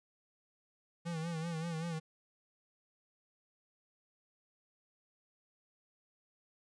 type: tone with vibrato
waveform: square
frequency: 164.9 Hz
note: E3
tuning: 1 cent sharp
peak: -37 dBFS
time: 1.05-2 s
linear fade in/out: 20 ms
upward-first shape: sine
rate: 5.2 Hz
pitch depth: 74 cents each way
effects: resampled to 22050 Hz + 13-bit